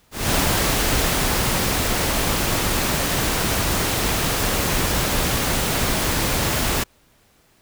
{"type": "noise with ADSR envelope", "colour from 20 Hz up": "pink", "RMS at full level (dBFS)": -19, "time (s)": [0.11, 6.84], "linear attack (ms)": 210, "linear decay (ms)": 1600, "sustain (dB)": -2, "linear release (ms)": 12, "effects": ["pink hiss -58 dBFS RMS until 7.61 s"]}